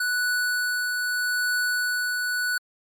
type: tone with tremolo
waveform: square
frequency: 1480 Hz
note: F#6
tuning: in tune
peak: -22 dBFS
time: 0-2.58 s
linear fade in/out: 5 ms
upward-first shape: triangle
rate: 0.8 Hz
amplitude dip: 30%
effects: MP3 64 kbps